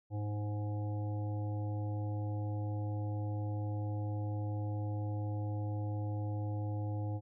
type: harmonic tone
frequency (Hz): 104.3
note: G#2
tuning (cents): +8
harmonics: 1 / 3 / 5 / 7 / 8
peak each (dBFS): -34 / -44 / -48 / -51 / -52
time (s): 0.1-7.21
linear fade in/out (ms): 50
effects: none